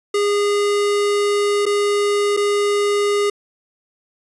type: tone with dropouts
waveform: square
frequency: 409.1 Hz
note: G#4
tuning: 26 cents flat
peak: -16 dBFS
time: 0.14-3.3 s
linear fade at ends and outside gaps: 5 ms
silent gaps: 1.656-1.663 / 2.367-2.372 s
effects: resampled to 24000 Hz